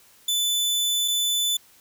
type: tone pair in turn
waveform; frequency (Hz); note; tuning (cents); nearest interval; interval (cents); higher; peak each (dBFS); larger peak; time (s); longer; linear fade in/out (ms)
sawtooth; 3500 / 3500; A7 / A7; -10 / -10; unison; 0; neither; -18; neither; 0.28-1.08 / 1.08-1.57; first; 5
effects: white hiss -55 dBFS RMS until 1.8 s